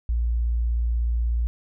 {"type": "tone", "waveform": "sine", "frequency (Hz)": 58.27, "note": "A#1", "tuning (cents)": 0, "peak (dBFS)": -20, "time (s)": [0.09, 1.47], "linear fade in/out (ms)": 0, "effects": []}